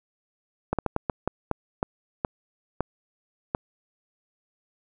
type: slowing click train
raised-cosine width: 1 ms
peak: -10 dBFS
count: 11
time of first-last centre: 0.73-3.549 s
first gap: 57 ms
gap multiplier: 1.33
effects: none